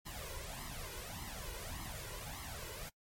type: noise with flanger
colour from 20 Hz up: pink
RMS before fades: -45 dBFS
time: 0.05-2.9 s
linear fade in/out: 20 ms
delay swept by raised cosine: 0.97 to 2.07 ms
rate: 1.7 Hz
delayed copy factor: +0.75
effects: noise-tail reverb RT60 0.1 s tail -23 dB re dry + MP3 64 kbps

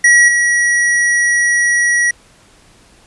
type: tone with level steps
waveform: square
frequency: 1919 Hz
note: A#6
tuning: 50 cents sharp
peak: -6 / -11 dBFS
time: 0.04-2.11 s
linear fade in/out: 5 ms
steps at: 0.28 s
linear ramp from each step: 5 ms
effects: pink hiss -47 dBFS RMS until 3.06 s + resampled to 24000 Hz

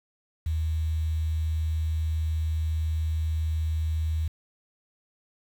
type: tone with quantisation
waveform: sine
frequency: 79.2 Hz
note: D#2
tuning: 31 cents sharp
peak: -24 dBFS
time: 0.46-4.28 s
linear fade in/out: 5 ms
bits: 8
effects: none

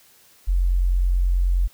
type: tone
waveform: sine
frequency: 44.77 Hz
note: F1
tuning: 44 cents sharp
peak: -16 dBFS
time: 0.47-1.68 s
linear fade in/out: 20 ms
effects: white hiss -54 dBFS RMS until 1.73 s

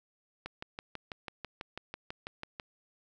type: click train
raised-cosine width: 0.3 ms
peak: -23 dBFS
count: 14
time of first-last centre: 0.46-2.598 s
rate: 6.08 Hz
effects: none

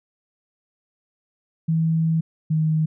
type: tone pair in turn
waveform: sine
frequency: 162 / 157.02 Hz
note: E3 / D#3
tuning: -30 / +16 cents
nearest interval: minor second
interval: 54 cents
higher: first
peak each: -17 dBFS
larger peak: neither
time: 1.68-2.21 / 2.5-2.86 s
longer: first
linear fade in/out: 10 ms
effects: none

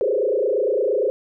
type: tone with frequency modulation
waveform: sine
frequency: 467 Hz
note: A#4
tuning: 3 cents sharp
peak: -17 dBFS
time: 0.01-1.1 s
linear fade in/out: 0 ms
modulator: 28.7 Hz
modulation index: 2.8
effects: none

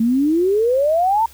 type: exponential sweep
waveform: sine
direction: up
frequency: 220 to 932.3 Hz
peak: -13 dBFS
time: 0-1.26 s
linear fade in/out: 5 ms
effects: added 67 Hz sine -46 dBFS peak until 1.33 s + white hiss -46 dBFS RMS until 1.33 s

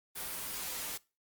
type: noise with comb filter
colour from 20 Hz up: white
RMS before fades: -39 dBFS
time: 0.15-0.98 s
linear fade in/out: 20 ms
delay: 8.7 ms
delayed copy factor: -0.75
effects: noise-tail reverb RT60 0.3 s tail -22 dB re dry + Opus 32 kbps

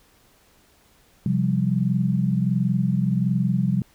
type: chord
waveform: sine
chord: C suspended fourth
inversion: none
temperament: equal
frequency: 130.81 / 174.61 / 196 Hz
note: C3 / F3 / G3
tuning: 0 / 0 / 0 cents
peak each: -23 dBFS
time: 1.26-3.82 s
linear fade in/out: 2 ms
effects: pink hiss -58 dBFS RMS until 3.94 s

